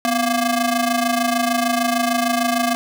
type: ring-modulated tone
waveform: sawtooth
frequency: 468.6 Hz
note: A#4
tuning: 9 cents sharp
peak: -10 dBFS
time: 0.05-2.75 s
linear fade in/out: 0 ms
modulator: 221 Hz
effects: none